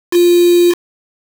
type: tone with quantisation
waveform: sine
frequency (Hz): 349.2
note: F4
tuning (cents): 0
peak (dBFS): -6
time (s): 0.11-0.75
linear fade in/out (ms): 50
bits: 3
effects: none